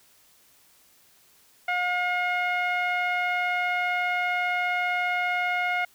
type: tone with low-pass filter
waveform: sawtooth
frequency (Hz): 717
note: F5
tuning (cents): +45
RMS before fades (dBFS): -26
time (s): 1.68-5.85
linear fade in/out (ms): 5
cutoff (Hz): 2100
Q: 3.6
effects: white hiss -59 dBFS RMS until 5.94 s